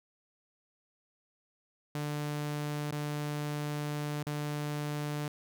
sawtooth tone with dropouts, 148 Hz, D3, 14 cents sharp, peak -29 dBFS, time 1.95-5.28 s, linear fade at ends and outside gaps 2 ms, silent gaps 2.912-2.924 / 4.23-4.267 s, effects none

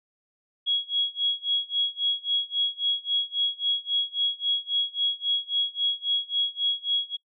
sine tone with tremolo, 3322 Hz, G#7, in tune, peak -20 dBFS, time 0.66-7.17 s, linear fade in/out 20 ms, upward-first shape sine, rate 3.7 Hz, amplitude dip 95%, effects noise-tail reverb RT60 0.1 s tail -25 dB re dry

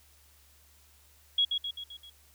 sine tone with echo, 3322 Hz, G#7, in tune, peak -22 dBFS, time 1.38-1.45 s, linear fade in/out 5 ms, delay 130 ms, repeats 5, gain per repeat -5 dB, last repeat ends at 2.1 s, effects added 72 Hz sine -62 dBFS peak until 2.34 s + white hiss -62 dBFS RMS until 2.34 s

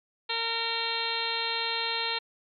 harmonic tone, 459 Hz, A#4, 27 cents flat, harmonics 1 / 2 / 3 / 4 / 5 / 6 / 7 / 8 / 9, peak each -39 / -35 / -39 / -38 / -37 / -36 / -37 / -35 / -33 dBFS, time 0.29-2.19 s, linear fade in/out 10 ms, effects MP3 96 kbps

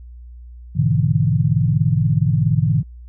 sine chord, E dominant seventh, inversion first, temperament equal with one note detuned, 103.83 / 123.47 / 147.94 / 164.81 Hz, G#2 / B2 / D3 / E3, 0 / 0 / +13 / 0 cents, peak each -20 / -19 / -18 / -20 dBFS, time 0.75-2.83 s, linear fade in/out 20 ms, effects added 60 Hz sine -35 dBFS peak until 3.08 s

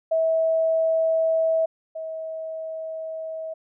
sine tone pair in turn, 648 / 641.7 Hz, E5 / E5, -30 / -47 cents, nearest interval unison, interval 17 cents, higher first, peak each -18 / -29 dBFS, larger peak first, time 0.11-1.66 / 1.95-3.54 s, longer second, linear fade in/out 10 ms, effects none

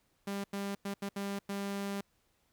sawtooth tone bursts at uneven times, 199.2 Hz, G3, 28 cents sharp, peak -31 dBFS, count 6, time 0.27-0.44 / 0.53-0.75 / 0.85-0.94 / 1.02-1.09 / 1.16-1.39 / 1.49-2.01 s, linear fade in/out 5 ms, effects pink hiss -74 dBFS RMS until 2.52 s

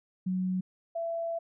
sine tone pair in turn, 185 / 668.9 Hz, F#3 / E5, 0 / +25 cents, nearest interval octave + minor seventh, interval 2225 cents, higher second, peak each -27 / -30 dBFS, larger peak first, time 0.26-0.61 / 0.95-1.39 s, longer second, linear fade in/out 10 ms, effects none

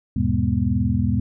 sine tone cluster, 79.5 / 100.8 / 122.4 / 203.4 / 243.9 Hz, D#2 / G2 / B2 / G#3 / B3, +38 / +49 / -15 / -36 / -21 cents, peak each -24 dBFS, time 0.16-1.2 s, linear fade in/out 5 ms, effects none

